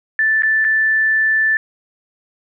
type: tone with dropouts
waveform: sine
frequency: 1760 Hz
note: A6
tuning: in tune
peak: -12 dBFS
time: 0.19-1.57 s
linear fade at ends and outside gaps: 1 ms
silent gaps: 0.422-0.433 / 0.644-0.648 s
effects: none